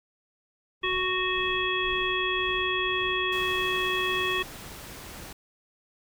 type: noise with tremolo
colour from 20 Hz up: brown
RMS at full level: -43 dBFS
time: 0.81-3.38 s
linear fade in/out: 50 ms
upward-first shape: sine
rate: 1.9 Hz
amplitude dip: 60%
type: harmonic tone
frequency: 370 Hz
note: F#4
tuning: in tune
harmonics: 1 / 3 / 5 / 7 / 9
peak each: -31 / -31 / -31 / -31 / -31 dBFS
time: 0.83-4.43 s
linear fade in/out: 10 ms
type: noise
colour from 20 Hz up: pink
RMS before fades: -42 dBFS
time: 3.32-5.33 s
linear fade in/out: 5 ms
effects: none